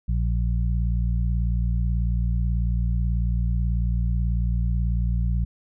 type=harmonic tone; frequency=58.27 Hz; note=A#1; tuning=in tune; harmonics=1 / 2 / 3; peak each=-21 / -27 / -31 dBFS; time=0.08-5.45 s; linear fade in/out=10 ms; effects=none